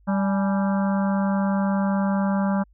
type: harmonic tone with a mistuned harmonic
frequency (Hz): 196.1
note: G3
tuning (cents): +1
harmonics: 1 / 3 / 4 / 5 / 6 / 7 / 8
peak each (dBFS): -20 / -30 / -32 / -34 / -36 / -37 / -38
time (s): 0.07-2.64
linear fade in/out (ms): 20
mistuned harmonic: 4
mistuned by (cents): +110
effects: added 50 Hz sine -53 dBFS peak until 2.73 s